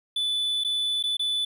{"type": "tone with dropouts", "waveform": "triangle", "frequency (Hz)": 3484, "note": "A7", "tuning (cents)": -18, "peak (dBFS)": -22, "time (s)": [0.16, 1.45], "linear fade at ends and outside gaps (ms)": 5, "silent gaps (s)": [[0.638, 0.646], [1.028, 1.037], [1.17, 1.194]], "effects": []}